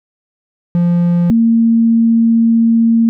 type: tone pair in turn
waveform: triangle / sine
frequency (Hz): 173.4 / 228.9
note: F3 / A#3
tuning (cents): -12 / -31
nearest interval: perfect fourth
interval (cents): 481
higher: second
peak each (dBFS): -7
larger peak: neither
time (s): 0.75-1.3 / 1.3-3.09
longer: second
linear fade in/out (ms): 0
effects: none